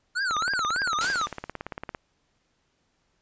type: tone with vibrato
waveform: square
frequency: 1396.9 Hz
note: F6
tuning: in tune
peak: -25 dBFS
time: 0.15-1.27 s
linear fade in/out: 20 ms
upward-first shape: triangle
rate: 3.4 Hz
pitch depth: 290 cents each way
type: click train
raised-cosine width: 0.5 ms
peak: -18 dBFS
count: 30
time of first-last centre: 0.31-1.948 s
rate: 17.7 Hz
type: noise with exponential decay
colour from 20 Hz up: white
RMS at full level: -26 dBFS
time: 1.01-1.52 s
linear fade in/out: 0 ms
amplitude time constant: 110 ms
effects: pink hiss -71 dBFS RMS until 3.21 s + resampled to 16000 Hz